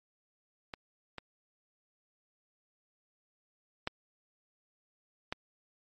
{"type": "clicks", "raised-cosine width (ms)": 0.3, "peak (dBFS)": [-23, -24, -16, -18], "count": 4, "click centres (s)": [0.738, 1.183, 3.874, 5.325], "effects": ["MP3 48 kbps"]}